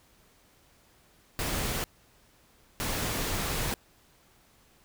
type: noise bursts at uneven times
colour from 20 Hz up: pink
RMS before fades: -31 dBFS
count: 2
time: 1.39-1.84 / 2.8-3.74 s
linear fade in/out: 0 ms
effects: pink hiss -62 dBFS RMS until 4.84 s